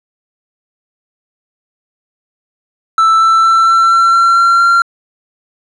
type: tone with pitch steps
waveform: triangle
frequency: 1323 / 1330.7 / 1338.4 / 1346.1 / 1353.9 / 1361.8 / 1369.7 / 1377.6 Hz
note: E6 / E6 / E6 / E6 / E6 / F6 / F6 / F6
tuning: +6 / +16 / +26 / +36 / +46 / -44 / -34 / -24 cents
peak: -4 dBFS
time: 2.98-4.82 s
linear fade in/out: 2 ms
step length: 230 ms
effects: resampled to 22050 Hz